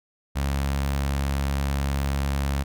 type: tone with notch filter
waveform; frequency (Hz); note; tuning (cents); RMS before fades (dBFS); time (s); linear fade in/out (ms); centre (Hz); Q
sawtooth; 69.3; C#2; 0; -25; 0.35-2.64; 20; 380; 1.6
effects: none